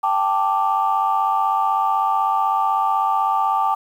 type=chord; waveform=sine; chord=G suspended second; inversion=none; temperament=equal; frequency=784 / 880 / 1174.7 Hz; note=G5 / A5 / D6; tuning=0 / 0 / 0 cents; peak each=-20 dBFS; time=0.03-3.75 s; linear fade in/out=10 ms; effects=tanh soft clip ceiling -8 dBFS + 8-bit